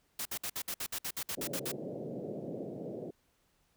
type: noise bursts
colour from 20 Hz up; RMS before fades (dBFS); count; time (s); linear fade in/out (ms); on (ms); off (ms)
white; -37; 13; 0.19-1.718; 5; 64; 58
type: band-pass noise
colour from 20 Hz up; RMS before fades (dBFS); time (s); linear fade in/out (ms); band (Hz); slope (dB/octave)
white; -41; 1.37-3.11; 10; 120 to 590; 48
effects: pink hiss -73 dBFS RMS until 3.76 s